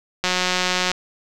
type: click train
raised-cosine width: 0.2 ms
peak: -3 dBFS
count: 124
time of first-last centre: 0.24-0.916 s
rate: 182 Hz
effects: none

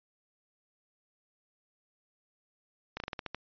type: slowing click train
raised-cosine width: 0.3 ms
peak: -20 dBFS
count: 8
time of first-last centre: 2.97-3.346 s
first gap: 31 ms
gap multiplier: 1.18
effects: resampled to 11025 Hz

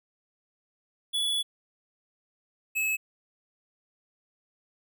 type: tone pair in turn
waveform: square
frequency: 3415 / 2588 Hz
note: G#7 / E7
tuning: +48 / -32 cents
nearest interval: perfect fourth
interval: 480 cents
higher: first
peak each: -26 dBFS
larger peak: neither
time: 1.13-1.43 / 2.75-2.97 s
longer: first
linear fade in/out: 20 ms
effects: none

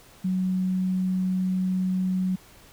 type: tone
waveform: sine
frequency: 185.6 Hz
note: F#3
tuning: 6 cents sharp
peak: -22 dBFS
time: 0.24-2.36 s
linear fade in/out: 10 ms
effects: pink hiss -52 dBFS RMS until 2.72 s

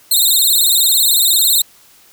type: tone with vibrato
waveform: 10% pulse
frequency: 3938 Hz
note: B7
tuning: 6 cents flat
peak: -3 dBFS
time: 0.11-1.62 s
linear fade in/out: 5 ms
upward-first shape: sine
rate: 18 Hz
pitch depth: 140 cents each way
effects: white hiss -47 dBFS RMS until 2.12 s

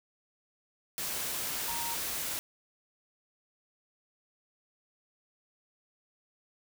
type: tone in noise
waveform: sine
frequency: 932.3 Hz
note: A#5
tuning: in tune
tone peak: -38 dBFS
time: 1.68-1.94 s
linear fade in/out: 0 ms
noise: white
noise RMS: -35 dBFS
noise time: 0.98-2.39 s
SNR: -6 dB
effects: none

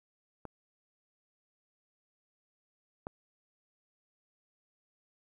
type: clicks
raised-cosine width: 1 ms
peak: -28 / -24 dBFS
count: 2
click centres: 0.453 / 3.069 s
effects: 11-bit

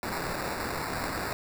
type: noise with sample-and-hold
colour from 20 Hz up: blue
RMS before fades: -33 dBFS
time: 0.03-1.33 s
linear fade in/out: 0 ms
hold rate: 3150 Hz
effects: none

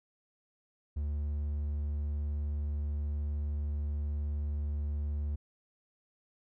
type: tone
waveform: triangle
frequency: 73.42 Hz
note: D2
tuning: in tune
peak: -29 dBFS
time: 0.96-5.36 s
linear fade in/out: 10 ms
effects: none

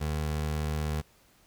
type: tone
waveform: 25% pulse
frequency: 76.2 Hz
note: D#2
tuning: 36 cents flat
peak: -25 dBFS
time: 0-1.02 s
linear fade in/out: 20 ms
effects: pink hiss -62 dBFS RMS until 1.46 s

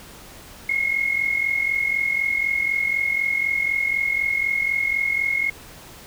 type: tone with amplitude modulation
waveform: sine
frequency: 2161 Hz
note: C#7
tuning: 45 cents flat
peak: -16 dBFS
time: 0.69-5.5 s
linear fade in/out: 5 ms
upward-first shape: sine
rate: 44 Hz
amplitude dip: 70%
effects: pink hiss -43 dBFS RMS until 6.06 s

